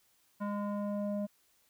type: tone with low-pass filter sweep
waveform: square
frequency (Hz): 204.8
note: G#3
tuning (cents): -24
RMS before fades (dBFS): -35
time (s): 0.4-1.27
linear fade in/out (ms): 20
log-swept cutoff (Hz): 1200 to 550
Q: 2.3
effects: white hiss -70 dBFS RMS until 1.69 s